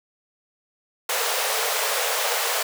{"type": "high-pass noise", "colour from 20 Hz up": "pink", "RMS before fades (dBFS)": -24, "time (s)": [1.09, 2.63], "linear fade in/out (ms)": 5, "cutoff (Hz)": 430, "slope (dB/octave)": 96, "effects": []}